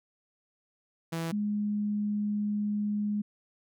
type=tone pair in turn; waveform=sawtooth / sine; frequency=165 / 207.9 Hz; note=E3 / G#3; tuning=+2 / +2 cents; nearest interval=major third; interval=400 cents; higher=second; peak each=-27 dBFS; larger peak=neither; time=1.12-1.32 / 1.32-3.22 s; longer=second; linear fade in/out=10 ms; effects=none